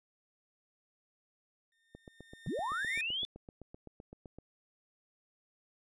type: tone with exponential growth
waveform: 30% pulse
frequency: 1821 Hz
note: A#6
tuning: 41 cents flat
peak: -33 dBFS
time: 1.72-3.01 s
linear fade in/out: 1 ms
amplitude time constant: 280 ms
type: click train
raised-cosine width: 2 ms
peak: -35 dBFS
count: 20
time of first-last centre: 1.95-4.386 s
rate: 7.8 Hz
type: linear sweep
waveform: sine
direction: up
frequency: 113.2 to 3521 Hz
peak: -33 dBFS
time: 2.47-3.25 s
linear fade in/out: 0 ms
effects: low-pass 10000 Hz 12 dB/octave